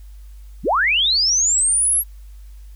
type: linear sweep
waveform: sine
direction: up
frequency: 103.83 to 11570 Hz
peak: -14 dBFS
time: 0.63-2.04 s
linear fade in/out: 50 ms
effects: added 50 Hz sine -36 dBFS peak until 2.75 s + white hiss -58 dBFS RMS until 2.75 s